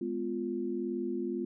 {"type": "chord", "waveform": "sine", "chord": "F diminished", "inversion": "first", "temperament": "just", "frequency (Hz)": [209.5, 251.4, 349.2], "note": ["Ab3", "Cb4", "F4"], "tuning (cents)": [15, 31, 0], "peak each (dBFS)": [-38, -36, -34], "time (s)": [0.01, 1.45], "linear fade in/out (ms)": 5, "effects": []}